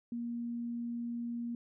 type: tone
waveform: sine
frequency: 236.4 Hz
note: A#3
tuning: 24 cents sharp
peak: -35 dBFS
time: 0.12-1.55 s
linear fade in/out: 2 ms
effects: none